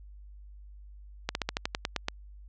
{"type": "slowing click train", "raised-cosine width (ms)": 0.2, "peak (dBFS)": -11, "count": 10, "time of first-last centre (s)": [1.29, 2.084], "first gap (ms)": 61, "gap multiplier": 1.09, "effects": ["added 50 Hz sine -46 dBFS peak until 2.48 s", "low-pass 6000 Hz 12 dB/octave"]}